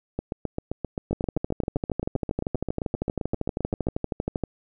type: two click trains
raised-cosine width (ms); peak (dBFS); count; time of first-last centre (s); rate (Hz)
2; -12 / -14; 43 / 29; 1.13-4.437 / 0.19-3.869; 12.7 / 7.61
effects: none